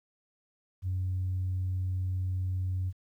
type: tone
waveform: sine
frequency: 92.5 Hz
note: F#2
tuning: in tune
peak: -27 dBFS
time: 0.82-2.93 s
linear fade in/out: 50 ms
effects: tanh soft clip ceiling -25 dBFS + 11-bit